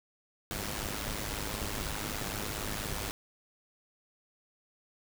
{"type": "noise with amplitude modulation", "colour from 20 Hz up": "pink", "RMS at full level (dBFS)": -33, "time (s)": [0.51, 3.11], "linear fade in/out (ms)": 0, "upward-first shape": "sine", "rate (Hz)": 104, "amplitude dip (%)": 70, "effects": []}